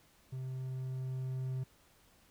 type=tone with level ramp; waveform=triangle; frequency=130 Hz; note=C3; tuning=11 cents flat; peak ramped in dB=-36 to -32 dBFS; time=0.32-1.64 s; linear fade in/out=10 ms; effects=pink hiss -66 dBFS RMS until 2.3 s